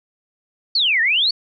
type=exponential two-way sweep; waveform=sine; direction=down then up; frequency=4614 to 1760 to 4578 Hz; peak=-14 dBFS; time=0.75-1.31 s; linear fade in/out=5 ms; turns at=1.01 s; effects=none